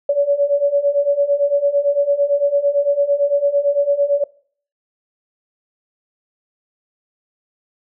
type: beating tone pair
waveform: sine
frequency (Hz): 564 / 572.9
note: C#5 / D5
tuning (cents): +30 / -43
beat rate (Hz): 8.9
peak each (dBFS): -18 / -15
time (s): 0.09-4.24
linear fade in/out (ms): 5
effects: noise-tail reverb RT60 0.5 s tail -22 dB re dry